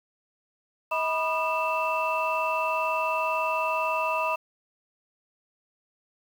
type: tone cluster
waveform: sine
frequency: 638 / 980 / 1220 / 2662 Hz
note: D#5 / B5 / D#6 / E7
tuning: +43 / -14 / -34 / +16 cents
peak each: -29 / -27 / -30 / -30 dBFS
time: 0.91-4.36 s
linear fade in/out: 10 ms
effects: tanh soft clip ceiling -16 dBFS + 8-bit